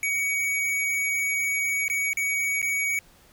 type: tone with dropouts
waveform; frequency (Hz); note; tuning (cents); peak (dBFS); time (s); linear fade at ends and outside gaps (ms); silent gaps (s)
square; 2252; C#7; +27; -24; 0.03-2.99; 1; 1.881-1.899 / 2.132-2.171 / 2.617-2.627
effects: pink hiss -56 dBFS RMS until 3.32 s